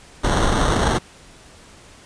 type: noise with sample-and-hold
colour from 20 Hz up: pink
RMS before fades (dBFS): -18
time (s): 0.23-0.99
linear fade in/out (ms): 20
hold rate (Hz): 2450
effects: pink hiss -46 dBFS RMS until 2.05 s + resampled to 22050 Hz